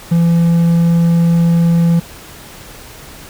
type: tone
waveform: triangle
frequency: 168.8 Hz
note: E3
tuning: 41 cents sharp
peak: -6 dBFS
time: 0.11-2 s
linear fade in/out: 10 ms
effects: pink hiss -35 dBFS RMS until 3.29 s